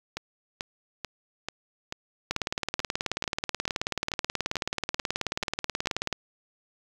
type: two click trains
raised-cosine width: 0.2 ms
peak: -15 / -10 dBFS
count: 14 / 72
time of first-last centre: 0.17-5.872 / 2.31-6.127 s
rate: 2.28 / 18.6 Hz
effects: 7-bit